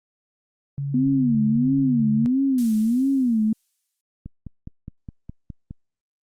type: tone with pitch glide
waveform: sine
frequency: 140.2 to 142.49 Hz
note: C#3 to C#3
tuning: +20 to +48 cents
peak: -24 dBFS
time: 0.78-2.26 s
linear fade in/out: 0 ms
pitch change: +28 cents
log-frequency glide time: 0.91-1.66 s
type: tone with vibrato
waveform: sine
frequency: 242.9 Hz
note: B3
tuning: 29 cents flat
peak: -17 dBFS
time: 0.94-3.53 s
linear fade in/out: 5 ms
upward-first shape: sine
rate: 1.5 Hz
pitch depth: 210 cents each way
type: noise with exponential decay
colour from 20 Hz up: violet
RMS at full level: -32 dBFS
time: 2.58-4.01 s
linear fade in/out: 2 ms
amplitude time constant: 310 ms
type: click train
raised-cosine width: 5 ms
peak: -22 dBFS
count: 8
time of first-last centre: 4.26-5.709 s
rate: 4.83 Hz
effects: low-pass 10000 Hz 12 dB/octave + Opus 48 kbps